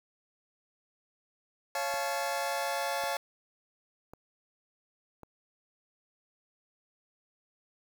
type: chord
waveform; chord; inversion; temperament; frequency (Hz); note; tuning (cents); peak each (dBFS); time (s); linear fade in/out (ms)
sawtooth; Db augmented; none; just; 554.4 / 693 / 866.2; Db5 / F5 / A5; 0 / -14 / -27; -31; 1.75-3.17; 2
type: click train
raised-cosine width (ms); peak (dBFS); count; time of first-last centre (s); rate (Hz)
1; -32; 4; 1.94-5.233; 0.911
effects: 9-bit